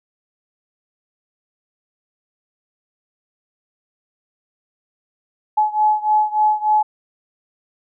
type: beating tone pair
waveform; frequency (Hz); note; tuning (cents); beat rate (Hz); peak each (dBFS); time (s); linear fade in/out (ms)
sine; 851 / 854.4; G#5 / G#5; +42 / +49; 3.4; -16 / -18; 5.57-6.83; 10
effects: none